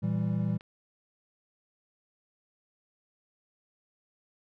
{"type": "chord", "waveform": "triangle", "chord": "E diminished", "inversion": "second", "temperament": "equal with one note detuned", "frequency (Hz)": [115.34, 164.81, 196], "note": ["Bb2", "E3", "G3"], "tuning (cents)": [-18, 0, 0], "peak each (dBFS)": -29, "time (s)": [0.02, 0.58], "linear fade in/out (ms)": 20}
{"type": "click", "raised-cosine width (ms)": 0.3, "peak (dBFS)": -34, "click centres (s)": 0.609}
{"effects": []}